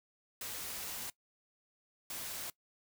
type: noise bursts at uneven times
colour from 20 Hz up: white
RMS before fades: -42 dBFS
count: 2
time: 0.41-1.1 / 2.1-2.5 s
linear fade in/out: 2 ms
effects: noise-tail reverb RT60 0.1 s tail -21 dB re dry